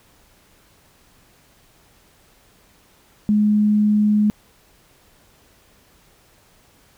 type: tone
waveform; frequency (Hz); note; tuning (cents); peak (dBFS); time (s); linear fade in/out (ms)
sine; 210; G#3; +19; -13; 3.29-4.3; 0
effects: pink hiss -55 dBFS RMS until 6.97 s